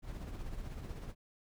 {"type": "noise with tremolo", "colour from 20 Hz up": "brown", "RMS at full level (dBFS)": -41, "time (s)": [0.02, 1.15], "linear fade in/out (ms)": 50, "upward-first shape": "sine", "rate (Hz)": 16, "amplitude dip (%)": 45, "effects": []}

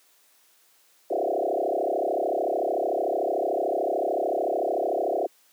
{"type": "tone with frequency modulation", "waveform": "sine", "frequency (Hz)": 530, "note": "C5", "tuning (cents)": 22, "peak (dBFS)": -22, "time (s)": [1.1, 5.27], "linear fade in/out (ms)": 10, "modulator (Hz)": 33.5, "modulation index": 5.8, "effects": ["white hiss -61 dBFS RMS until 5.52 s", "high-pass 300 Hz 12 dB/octave"]}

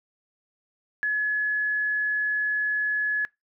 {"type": "tone", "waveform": "sine", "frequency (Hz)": 1700, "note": "G#6", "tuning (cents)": 40, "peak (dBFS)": -22, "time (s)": [1.03, 3.25], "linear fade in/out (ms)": 0, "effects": ["noise-tail reverb RT60 0.2 s tail -24 dB re dry"]}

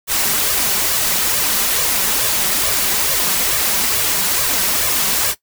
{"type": "noise with flanger", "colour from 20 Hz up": "white", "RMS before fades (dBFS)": -17, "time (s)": [0.07, 5.35], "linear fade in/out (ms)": 50, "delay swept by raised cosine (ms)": [1.7, 5.3], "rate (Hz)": 2.3, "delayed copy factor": 0.6, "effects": ["noise-tail reverb RT60 0.1 s tail -17 dB re dry"]}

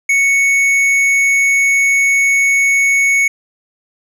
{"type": "tone with tanh clipping", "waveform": "sine", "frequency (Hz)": 2217, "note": "C#7", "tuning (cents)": 0, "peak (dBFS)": -11, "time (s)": [0.09, 3.28], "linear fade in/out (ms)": 5, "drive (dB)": 10, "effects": []}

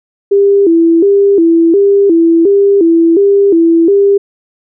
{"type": "tone with vibrato", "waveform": "sine", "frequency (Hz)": 364.3, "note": "F#4", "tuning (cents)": -27, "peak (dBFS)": -4, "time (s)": [0.31, 4.18], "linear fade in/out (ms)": 10, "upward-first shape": "square", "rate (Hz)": 1.4, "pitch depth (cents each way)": 160, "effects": []}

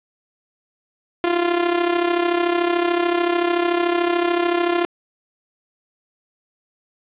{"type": "tone with amplitude modulation", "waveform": "sawtooth", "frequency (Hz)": 346.9, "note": "F4", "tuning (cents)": -12, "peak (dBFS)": -10, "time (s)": [1.24, 4.85], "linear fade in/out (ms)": 0, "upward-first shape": "sine", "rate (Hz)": 33.6, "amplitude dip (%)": 65, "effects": ["resampled to 8000 Hz", "7-bit"]}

